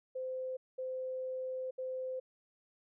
sine tone bursts at uneven times, 516 Hz, C5, 24 cents flat, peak -36 dBFS, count 3, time 0.15-0.57 / 0.78-1.71 / 1.78-2.2 s, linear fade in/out 10 ms, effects none

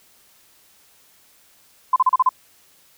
sine tone bursts, 1026 Hz, C6, 34 cents flat, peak -11 dBFS, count 6, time 1.93-2.291 s, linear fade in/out 5 ms, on 31 ms, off 35 ms, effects white hiss -55 dBFS RMS until 2.97 s

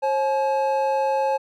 triangle tone pair together, 538 / 854 Hz, C5 / G#5, +48 / +48 cents, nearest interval minor sixth, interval 800 cents, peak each -20 dBFS, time 0.02-1.38 s, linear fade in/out 20 ms, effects none

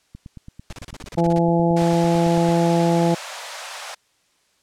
click train, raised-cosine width 5 ms, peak -25 dBFS, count 22, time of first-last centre 0.15-2.489 s, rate 8.98 Hz
pink noise bursts, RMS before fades -36 dBFS, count 12, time 0.7-1.386 s, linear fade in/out 0 ms, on 26 ms, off 34 ms
harmonic tone, 169.2 Hz, E3, 45 cents sharp, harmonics 1 / 2 / 3 / 4 / 5, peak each -18 / -21 / -23 / -24 / -25 dBFS, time 1.17-3.15 s, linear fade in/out 10 ms
pink high-pass noise, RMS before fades -33 dBFS, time 1.76-3.95 s, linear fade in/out 10 ms, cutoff 570 Hz, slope 48 dB/octave
effects white hiss -63 dBFS RMS until 4.62 s + low-pass 8000 Hz 12 dB/octave

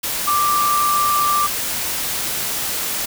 sine tone in noise, 1178 Hz, D6, 5 cents sharp, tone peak -15 dBFS, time 0.27-1.47 s, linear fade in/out 10 ms, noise white, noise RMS -23 dBFS, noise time 0.03-3.06 s, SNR +5 dB, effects none

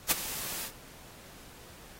white noise with ADSR envelope, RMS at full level -22 dBFS, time 0.08-0.72 s, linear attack 32 ms, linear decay 20 ms, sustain -15 dB, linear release 87 ms, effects pink hiss -52 dBFS RMS until 1.99 s + AAC 48 kbps

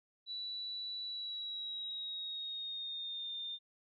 sine tone with pitch glide, 3947 to 3619 Hz, B7 to A7, -2 to +48 cents, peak -39 dBFS, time 0.26-3.59 s, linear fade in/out 50 ms, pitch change -150 cents, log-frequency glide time 1.04-3.33 s, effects none

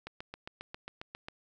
click train, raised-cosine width 0.3 ms, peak -25 dBFS, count 10, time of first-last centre 0.07-1.285 s, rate 7.41 Hz, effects none

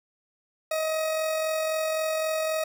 40% pulse tone with amplitude modulation, 632 Hz, D#5, 27 cents sharp, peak -23 dBFS, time 0.71-2.64 s, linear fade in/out 5 ms, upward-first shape sine, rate 43.8 Hz, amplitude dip 30%, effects none

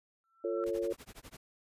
sine tone with exponential growth, 1341 Hz, E6, 29 cents sharp, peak -38 dBFS, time 0.24-0.64 s, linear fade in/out 0 ms, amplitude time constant 85 ms
sine chord, F augmented, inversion none, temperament equal with one note detuned, 349.2 / 448.7 / 554.4 Hz, F4 / A4 / C#5, 0 / +34 / 0 cents, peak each -35 / -35 / -36 dBFS, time 0.44-0.93 s, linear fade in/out 5 ms
pink noise with tremolo, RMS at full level -49 dBFS, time 0.66-1.37 s, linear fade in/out 5 ms, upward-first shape sine, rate 12 Hz, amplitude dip 100%
effects resampled to 32000 Hz

